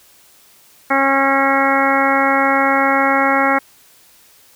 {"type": "harmonic tone", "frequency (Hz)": 272.7, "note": "C#4", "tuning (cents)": -28, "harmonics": [1, 2, 3, 4, 5, 6, 7, 8], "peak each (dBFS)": [-20, -20, -18, -21, -19, -24, -21, -21], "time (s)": [0.9, 3.59], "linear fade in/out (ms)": 10, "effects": ["white hiss -49 dBFS RMS until 4.55 s"]}